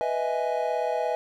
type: chord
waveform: triangle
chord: E major seventh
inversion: second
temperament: equal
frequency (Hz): 493.9 / 622.3 / 659.3 / 830.6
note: B4 / D#5 / E5 / G#5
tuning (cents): 0 / 0 / 0 / 0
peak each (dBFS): -28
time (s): 0.01-1.15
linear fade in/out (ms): 0
effects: none